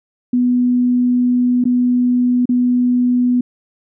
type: tone with dropouts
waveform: sine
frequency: 246.9 Hz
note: B3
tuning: in tune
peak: -11 dBFS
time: 0.33-3.41 s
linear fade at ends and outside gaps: 5 ms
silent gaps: 1.641-1.653 / 2.456-2.491 s
effects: none